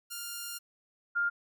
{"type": "tone pair in turn", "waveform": ["5% pulse", "sine"], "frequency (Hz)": [1404, 1404], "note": ["F6", "F6"], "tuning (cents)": [9, 9], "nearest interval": "unison", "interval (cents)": 0, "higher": "neither", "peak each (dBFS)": -26, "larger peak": "neither", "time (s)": [[0.1, 0.59], [1.15, 1.3]], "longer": "first", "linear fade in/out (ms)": 20, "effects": []}